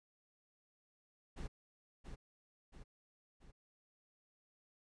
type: noise with echo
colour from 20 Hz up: brown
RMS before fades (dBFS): -44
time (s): 1.36-1.48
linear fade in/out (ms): 20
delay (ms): 680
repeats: 3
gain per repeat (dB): -5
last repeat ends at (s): 3.52
effects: resampled to 22050 Hz

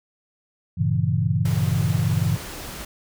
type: chord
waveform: sine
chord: G diminished seventh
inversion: none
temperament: equal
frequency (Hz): 98 / 116.54 / 138.59 / 164.81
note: G2 / Bb2 / Db3 / Fb3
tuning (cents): 0 / 0 / 0 / 0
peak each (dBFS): -24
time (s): 0.77-2.37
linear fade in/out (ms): 20
type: noise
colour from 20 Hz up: pink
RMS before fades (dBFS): -35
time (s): 1.45-2.85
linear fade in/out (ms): 5
effects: none

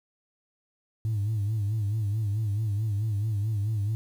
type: tone with vibrato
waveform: sine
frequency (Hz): 105.7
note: G#2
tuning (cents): +31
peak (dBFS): -23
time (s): 1.05-3.95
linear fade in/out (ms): 0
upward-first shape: sine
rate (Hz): 4.6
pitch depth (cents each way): 98
effects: tanh soft clip ceiling -22 dBFS + 9-bit

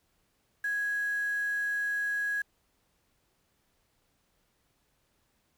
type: tone with quantisation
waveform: sine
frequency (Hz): 1661.2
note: G#6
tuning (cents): 0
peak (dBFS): -28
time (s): 0.64-2.42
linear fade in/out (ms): 5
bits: 8
effects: pink hiss -73 dBFS RMS until 5.57 s

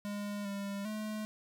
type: tone with pitch steps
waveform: square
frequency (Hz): 204.7 / 199.7 / 214.4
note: G#3 / G3 / A3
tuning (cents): -25 / +32 / -45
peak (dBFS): -37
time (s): 0.05-1.25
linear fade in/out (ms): 0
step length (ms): 400
effects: none

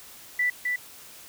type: tone with echo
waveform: sine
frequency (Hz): 1975.5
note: B6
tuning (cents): 0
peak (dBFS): -21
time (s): 0.39-0.5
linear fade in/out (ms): 5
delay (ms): 260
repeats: 1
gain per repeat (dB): -3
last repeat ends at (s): 0.76
effects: white hiss -47 dBFS RMS until 1.28 s

